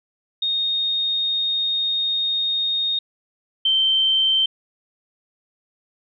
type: tone pair in turn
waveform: sine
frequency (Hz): 3704 / 3115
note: A#7 / G7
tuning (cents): -12 / -12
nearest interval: minor third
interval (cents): 300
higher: first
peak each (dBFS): -19 / -15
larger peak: second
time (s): 0.42-2.99 / 3.65-4.46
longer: first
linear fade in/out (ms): 5
effects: none